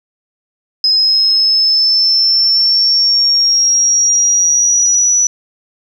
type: linear sweep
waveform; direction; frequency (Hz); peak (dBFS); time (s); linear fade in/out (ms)
sine; up; 5080 to 5920; -8; 0.84-5.27; 2
effects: 7-bit